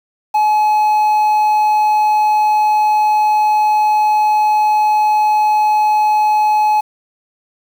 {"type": "tone with quantisation", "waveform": "triangle", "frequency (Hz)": 850, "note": "G#5", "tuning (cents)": 40, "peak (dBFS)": -8, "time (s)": [0.34, 6.81], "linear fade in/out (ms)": 10, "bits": 6, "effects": []}